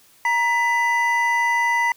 triangle tone pair together, 941 / 1994 Hz, A#5 / B6, +16 / +16 cents, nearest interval octave + minor second, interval 1300 cents, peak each -18 dBFS, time 0.25-1.92 s, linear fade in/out 2 ms, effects white hiss -54 dBFS RMS until 1.96 s

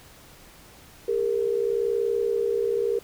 sine tone pair together, 403.6 / 464.4 Hz, G#4 / A#4, -49 / -7 cents, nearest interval major second, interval 242 cents, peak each -25 / -24 dBFS, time 1.08-2.99 s, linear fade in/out 5 ms, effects pink hiss -50 dBFS RMS until 3.03 s

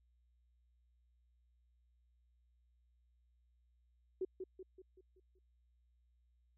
sine tone with echo, 374 Hz, F#4, 19 cents sharp, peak -35 dBFS, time 4.21-4.25 s, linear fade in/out 5 ms, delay 190 ms, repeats 6, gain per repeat -6 dB, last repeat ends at 5.39 s, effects added 60 Hz sine -70 dBFS peak until 6.57 s

